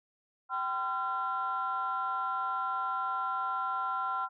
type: tone cluster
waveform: sine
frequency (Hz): 773 / 1024 / 1367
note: G5 / C6 / F6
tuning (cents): -24 / -38 / -37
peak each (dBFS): -36 / -34 / -32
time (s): 0.49-4.29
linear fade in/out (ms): 50
effects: tanh soft clip ceiling -23 dBFS